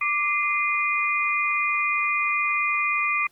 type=tone cluster; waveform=sine; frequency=1177 / 2073 / 2444 Hz; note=D6 / C7 / D#7; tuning=+3 / -17 / -32 cents; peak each=-26 / -26 / -24 dBFS; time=0.01-3.27 s; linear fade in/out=5 ms; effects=pink hiss -61 dBFS RMS until 3.31 s + Opus 32 kbps